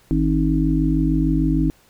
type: harmonic tone with a mistuned harmonic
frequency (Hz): 52.2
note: G#1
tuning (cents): +10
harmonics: 1 / 3 / 5 / 6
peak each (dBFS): -21 / -21 / -21 / -21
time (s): 0.11-1.7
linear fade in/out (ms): 0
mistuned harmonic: 5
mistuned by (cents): +37
effects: pink hiss -55 dBFS RMS until 1.89 s